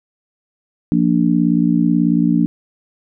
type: chord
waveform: sine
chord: Bb major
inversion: second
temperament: just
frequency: 174.81 / 233.1 / 291.4 Hz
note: F3 / Bb3 / D4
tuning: +2 / 0 / -13 cents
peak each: -16 dBFS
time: 0.92-2.46 s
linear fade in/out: 0 ms
effects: none